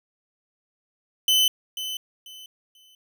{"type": "tone with echo", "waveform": "40% pulse", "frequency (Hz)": 3032, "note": "F#7", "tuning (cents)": 42, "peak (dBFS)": -16, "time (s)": [1.28, 1.48], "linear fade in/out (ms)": 2, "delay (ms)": 490, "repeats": 3, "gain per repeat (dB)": -12, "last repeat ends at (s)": 2.95, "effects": []}